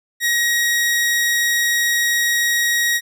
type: tone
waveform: sawtooth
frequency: 1893 Hz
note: A#6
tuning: 26 cents sharp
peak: -12 dBFS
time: 0.2-3.01 s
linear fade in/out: 50 ms
effects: none